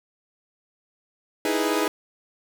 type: chord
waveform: sawtooth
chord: E major seventh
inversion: third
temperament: equal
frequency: 311.1 / 329.6 / 415.3 / 493.9 Hz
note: D#4 / E4 / G#4 / B4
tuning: 0 / 0 / 0 / 0 cents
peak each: -22 / -25 / -22 / -25 dBFS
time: 1.45-1.88 s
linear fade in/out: 2 ms
effects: none